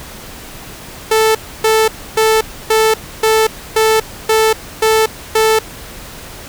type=tone bursts; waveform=sawtooth; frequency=440 Hz; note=A4; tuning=in tune; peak=-5 dBFS; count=9; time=1.11-5.59 s; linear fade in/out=5 ms; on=240 ms; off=290 ms; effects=pink hiss -32 dBFS RMS until 6.48 s